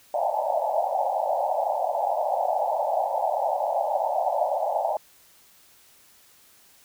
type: band-pass noise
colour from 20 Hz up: white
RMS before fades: -25 dBFS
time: 0.14-4.97 s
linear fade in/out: 2 ms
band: 560 to 880 Hz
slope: 96 dB/octave
effects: white hiss -56 dBFS RMS until 6.84 s

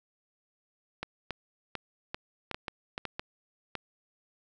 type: clicks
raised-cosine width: 0.3 ms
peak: -18 dBFS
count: 11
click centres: 1.03 / 1.307 / 1.753 / 2.145 / 2.513 / 2.545 / 2.682 / 2.979 / 3.053 / 3.195 / 3.753 s
effects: none

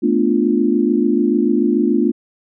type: chord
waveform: sine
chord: B half-diminished seventh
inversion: third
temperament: equal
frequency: 220 / 246.9 / 293.7 / 349.2 Hz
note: A3 / B3 / D4 / F4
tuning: 0 / 0 / 0 / 0 cents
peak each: -18 dBFS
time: 0.02-2.12 s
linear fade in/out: 20 ms
effects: none

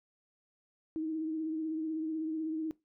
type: tone with vibrato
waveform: sine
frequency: 316.6 Hz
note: D#4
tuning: 30 cents sharp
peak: -32 dBFS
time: 0.96-2.71 s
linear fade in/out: 0 ms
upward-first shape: triangle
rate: 16 Hz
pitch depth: 43 cents each way
effects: noise-tail reverb RT60 0.2 s tail -20 dB re dry

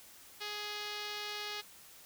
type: tone with low-pass filter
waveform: 5% pulse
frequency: 416.8 Hz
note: G#4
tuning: 6 cents sharp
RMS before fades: -41 dBFS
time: 0.4-1.62 s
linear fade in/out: 20 ms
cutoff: 4800 Hz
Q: 1.5
effects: white hiss -56 dBFS RMS until 2.05 s

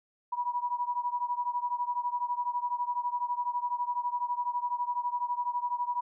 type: beating tone pair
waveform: sine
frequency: 968 / 980 Hz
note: B5 / B5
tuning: -35 / -14 cents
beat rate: 12 Hz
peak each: -31 / -33 dBFS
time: 0.32-6.01 s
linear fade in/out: 10 ms
effects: none

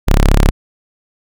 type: tone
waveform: sawtooth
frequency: 34.65 Hz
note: C#1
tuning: in tune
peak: -3 dBFS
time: 0.07-0.51 s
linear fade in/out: 20 ms
effects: none

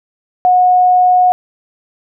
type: tone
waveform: sine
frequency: 728 Hz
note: F#5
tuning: 28 cents flat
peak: -6 dBFS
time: 0.45-1.32 s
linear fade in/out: 0 ms
effects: none

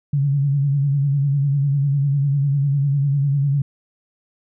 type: tone with vibrato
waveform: sine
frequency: 140.6 Hz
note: C#3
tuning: 25 cents sharp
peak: -15 dBFS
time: 0.13-3.62 s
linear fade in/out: 5 ms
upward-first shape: sine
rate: 10 Hz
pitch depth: 61 cents each way
effects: none

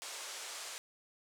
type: band-pass noise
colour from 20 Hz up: white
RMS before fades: -45 dBFS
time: 0.02-0.78 s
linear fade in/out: 0 ms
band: 440 to 8700 Hz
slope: 24 dB/octave
effects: none

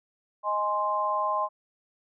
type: chord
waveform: sine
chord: Ab major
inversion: second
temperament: equal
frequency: 622.3 / 830.6 / 1046.5 Hz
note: Eb5 / Ab5 / C6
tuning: 0 / 0 / 0 cents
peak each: -31 / -31 / -26 dBFS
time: 0.43-1.49 s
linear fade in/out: 50 ms
effects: none

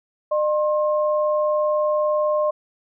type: tone pair together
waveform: sine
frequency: 605 / 1067 Hz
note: D#5 / C6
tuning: -49 / +34 cents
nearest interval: minor seventh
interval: 983 cents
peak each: -18 / -25 dBFS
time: 0.31-2.51 s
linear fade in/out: 10 ms
effects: none

